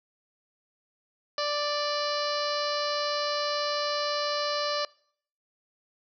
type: harmonic tone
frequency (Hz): 587.3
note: D5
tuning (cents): 0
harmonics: 1 / 2 / 3 / 4 / 5 / 6 / 7 / 8 / 9 / 10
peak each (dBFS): -30 / -32 / -38 / -43 / -39 / -46 / -36 / -37 / -39 / -48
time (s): 1.38-4.85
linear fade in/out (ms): 2
effects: noise-tail reverb RT60 0.6 s tail -24 dB re dry